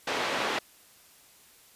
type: band-pass noise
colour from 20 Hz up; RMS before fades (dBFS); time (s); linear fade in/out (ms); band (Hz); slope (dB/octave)
pink; -30; 0.07-0.59; 5; 410 to 3500; 12
effects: white hiss -57 dBFS RMS until 1.75 s + resampled to 32000 Hz